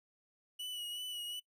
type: tone with vibrato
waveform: 45% pulse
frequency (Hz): 2940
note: F#7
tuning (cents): -12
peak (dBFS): -40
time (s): 0.59-1.4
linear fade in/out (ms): 10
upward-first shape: sine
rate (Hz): 2.7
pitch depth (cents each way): 32
effects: noise-tail reverb RT60 0.1 s tail -21 dB re dry